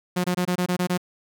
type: tone bursts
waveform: sawtooth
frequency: 179.5 Hz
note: F3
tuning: 48 cents sharp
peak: -17 dBFS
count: 8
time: 0.16-0.977 s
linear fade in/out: 10 ms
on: 82 ms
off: 23 ms
effects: none